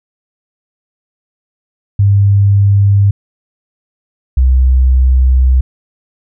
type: tone pair in turn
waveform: sine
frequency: 100 / 64.3 Hz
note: G2 / C2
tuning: +35 / -30 cents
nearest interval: minor sixth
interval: 765 cents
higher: first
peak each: -5 dBFS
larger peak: neither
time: 1.99-3.11 / 4.37-5.61 s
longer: second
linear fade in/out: 5 ms
effects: none